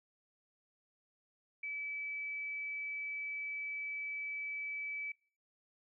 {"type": "tone", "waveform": "sine", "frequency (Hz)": 2300, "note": "D7", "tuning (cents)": -37, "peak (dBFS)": -38, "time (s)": [1.63, 5.12], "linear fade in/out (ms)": 5, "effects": ["noise-tail reverb RT60 0.5 s tail -25 dB re dry"]}